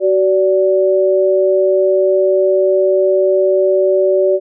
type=tone pair together; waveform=sine; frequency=376.7 / 580 Hz; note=F#4 / D5; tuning=+31 / -22 cents; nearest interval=perfect fifth; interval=747 cents; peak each=-12 dBFS; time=0-4.4 s; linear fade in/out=50 ms; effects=none